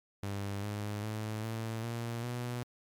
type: tone with pitch steps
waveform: sawtooth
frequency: 100 / 104.01 / 108.17 / 112.51 / 117.01 / 121.7 Hz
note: G2 / G#2 / A2 / A2 / A#2 / B2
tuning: +35 / +3 / -29 / +39 / +7 / -25 cents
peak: -31 dBFS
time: 0.23-2.63 s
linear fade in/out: 0 ms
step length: 400 ms
effects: MP3 96 kbps